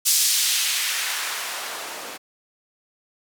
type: noise with band-pass filter sweep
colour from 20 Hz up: blue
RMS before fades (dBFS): -24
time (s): 0.05-2.18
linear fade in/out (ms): 20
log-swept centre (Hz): 6100 to 410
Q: 0.91
effects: none